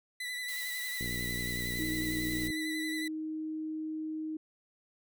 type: tone with vibrato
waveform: 30% pulse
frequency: 1983 Hz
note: B6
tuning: 7 cents sharp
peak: -33 dBFS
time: 0.2-3.08 s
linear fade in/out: 5 ms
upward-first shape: sine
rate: 11 Hz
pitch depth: 29 cents each way
type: noise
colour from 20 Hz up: blue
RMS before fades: -43 dBFS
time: 0.48-2.48 s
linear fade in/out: 5 ms
type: click train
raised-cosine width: 3 ms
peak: -27 dBFS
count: 91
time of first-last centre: 1.01-2.503 s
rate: 60.3 Hz
type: tone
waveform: sine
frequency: 312.9 Hz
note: D#4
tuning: 10 cents sharp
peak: -34 dBFS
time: 1.79-4.37 s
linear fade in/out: 5 ms
effects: none